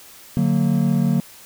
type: chord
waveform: triangle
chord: D augmented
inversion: none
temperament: just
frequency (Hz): 146.83 / 183.54 / 229.4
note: D3 / F#3 / A#3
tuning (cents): 0 / -14 / -28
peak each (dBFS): -18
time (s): 0.37-1.2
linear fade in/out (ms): 0
effects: white hiss -44 dBFS RMS until 1.45 s